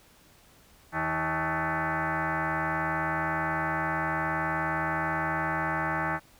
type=tone with frequency modulation; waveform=sine; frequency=320.3 Hz; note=E4; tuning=50 cents flat; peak=-26 dBFS; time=0.92-6.2 s; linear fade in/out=50 ms; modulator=240 Hz; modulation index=6.6; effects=pink hiss -58 dBFS RMS until 6.39 s